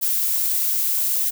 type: noise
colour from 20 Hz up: violet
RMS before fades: -21 dBFS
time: 0.01-1.31 s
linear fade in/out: 20 ms
effects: none